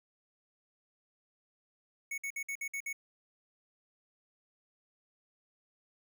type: tone bursts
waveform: square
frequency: 2217 Hz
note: C#7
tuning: in tune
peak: -36 dBFS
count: 7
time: 2.11-2.929 s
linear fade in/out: 5 ms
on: 69 ms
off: 56 ms
effects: none